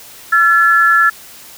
sine tone pair together, 1355 / 1718.1 Hz, E6 / A6, +47 / -42 cents, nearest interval major third, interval 411 cents, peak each -10 dBFS, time 0.32-1.1 s, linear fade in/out 10 ms, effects white hiss -37 dBFS RMS until 1.57 s

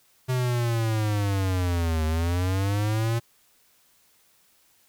square linear two-way sweep, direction down then up, 129 to 77.78 to 117.6 Hz, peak -23 dBFS, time 0.28-3.2 s, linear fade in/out 20 ms, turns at 2.05 s, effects white hiss -62 dBFS RMS until 4.88 s

